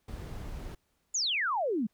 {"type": "noise", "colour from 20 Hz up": "brown", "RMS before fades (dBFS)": -40, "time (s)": [0.08, 0.75], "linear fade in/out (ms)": 5}
{"type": "exponential sweep", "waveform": "sine", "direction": "down", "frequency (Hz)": [7300, 196], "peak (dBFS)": -27, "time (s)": [1.14, 1.87], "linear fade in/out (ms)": 10}
{"effects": ["pink hiss -75 dBFS RMS until 1.93 s"]}